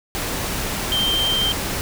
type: tone in noise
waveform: sine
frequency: 3144 Hz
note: G7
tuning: 4 cents sharp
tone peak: -18 dBFS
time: 0.92-1.52 s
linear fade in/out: 0 ms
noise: pink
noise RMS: -25 dBFS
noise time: 0.15-1.81 s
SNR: +4 dB
effects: none